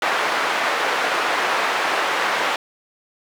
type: band-pass noise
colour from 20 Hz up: white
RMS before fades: -21 dBFS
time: 0.02-2.56 s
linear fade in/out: 2 ms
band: 510 to 1700 Hz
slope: 12 dB/octave
effects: none